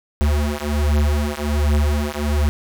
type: beating tone pair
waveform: square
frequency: 73.1 / 74.4 Hz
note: D2 / D2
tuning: -7 / +23 cents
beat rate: 1.3 Hz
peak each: -20 dBFS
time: 0.21-2.49 s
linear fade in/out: 0 ms
effects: none